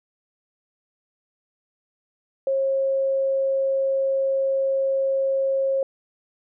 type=tone; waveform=sine; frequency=540 Hz; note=C#5; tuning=45 cents flat; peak=-19 dBFS; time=2.47-5.83 s; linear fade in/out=2 ms; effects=none